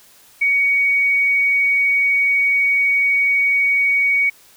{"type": "tone", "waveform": "sine", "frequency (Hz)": 2244, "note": "C#7", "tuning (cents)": 21, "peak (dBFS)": -13, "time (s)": [0.41, 4.3], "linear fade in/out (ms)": 10, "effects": ["white hiss -49 dBFS RMS until 4.56 s"]}